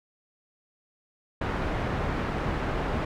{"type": "low-pass noise", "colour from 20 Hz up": "pink", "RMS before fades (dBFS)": -29, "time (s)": [1.41, 3.05], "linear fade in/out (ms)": 5, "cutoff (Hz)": 1700, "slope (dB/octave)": 12, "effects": []}